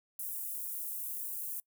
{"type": "high-pass noise", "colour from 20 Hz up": "white", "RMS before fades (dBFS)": -39, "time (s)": [0.19, 1.6], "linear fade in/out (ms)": 2, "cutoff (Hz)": 9900, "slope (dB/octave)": 24, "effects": ["noise-tail reverb RT60 0.1 s tail -24 dB re dry"]}